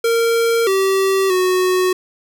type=tone with pitch steps; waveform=square; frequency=461.5 / 385.9 / 368.5 Hz; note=A#4 / G4 / F#4; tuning=-17 / -27 / -7 cents; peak=-14 dBFS; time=0.04-1.93 s; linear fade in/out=5 ms; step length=630 ms; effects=none